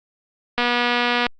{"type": "click train", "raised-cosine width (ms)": 0.3, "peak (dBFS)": -4, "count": 167, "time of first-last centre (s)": [0.58, 1.266], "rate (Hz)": 242, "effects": ["low-pass 5000 Hz 12 dB/octave", "Opus 48 kbps"]}